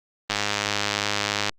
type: click train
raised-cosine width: 0.2 ms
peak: -5 dBFS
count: 124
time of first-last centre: 0.3-1.494 s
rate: 103 Hz
effects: Opus 24 kbps